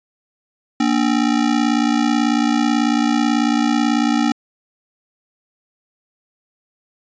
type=ring-modulated tone; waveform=square; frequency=263.5 Hz; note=C4; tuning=12 cents sharp; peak=-12 dBFS; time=0.8-4.32 s; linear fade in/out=2 ms; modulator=29.1 Hz; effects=resampled to 16000 Hz